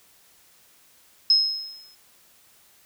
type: tone with exponential decay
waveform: sine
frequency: 5150 Hz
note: E8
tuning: 41 cents flat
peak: -12 dBFS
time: 1.3-1.95 s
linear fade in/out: 2 ms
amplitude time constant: 140 ms
effects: white hiss -57 dBFS RMS until 2.85 s